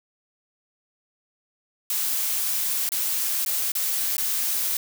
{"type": "noise with dropouts", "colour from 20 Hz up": "blue", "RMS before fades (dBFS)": -25, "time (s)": [1.9, 4.77], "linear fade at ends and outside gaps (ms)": 2, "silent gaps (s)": [[2.891, 2.919], [3.449, 3.461], [3.719, 3.752], [4.168, 4.18]], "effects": []}